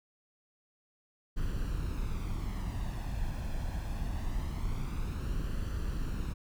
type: noise with flanger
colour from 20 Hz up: brown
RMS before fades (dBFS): -34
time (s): 1.36-6.34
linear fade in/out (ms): 20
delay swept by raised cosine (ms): 0.67 to 1.2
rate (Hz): 0.23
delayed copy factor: +0.55
effects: none